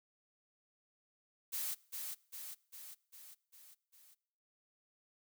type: noise with echo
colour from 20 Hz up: blue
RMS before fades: -39 dBFS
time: 1.52-1.75 s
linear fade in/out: 20 ms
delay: 400 ms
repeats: 6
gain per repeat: -4 dB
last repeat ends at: 4.15 s
effects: noise-tail reverb RT60 0.8 s tail -24 dB re dry